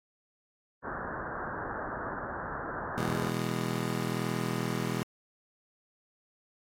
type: low-pass noise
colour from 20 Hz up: white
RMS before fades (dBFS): -37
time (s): 0.82-3.33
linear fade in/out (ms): 50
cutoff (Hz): 1700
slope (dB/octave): 96
type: chord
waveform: 25% pulse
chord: E major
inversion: second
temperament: just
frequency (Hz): 123.61 / 164.81 / 206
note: B2 / E3 / G#3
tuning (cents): +2 / 0 / -14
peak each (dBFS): -31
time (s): 2.98-5.03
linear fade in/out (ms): 0
effects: AAC 48 kbps